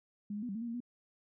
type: tone with pitch steps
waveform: sine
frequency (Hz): 205.6 / 208.6 / 245.4 / 195.9 / 224.8 / 237.5 / 231.2 / 243.1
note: G#3 / G#3 / B3 / G3 / A3 / A#3 / A#3 / B3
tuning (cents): -17 / +8 / -11 / -1 / +37 / +33 / -14 / -27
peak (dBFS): -36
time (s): 0.3-0.804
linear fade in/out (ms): 5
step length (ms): 63
effects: none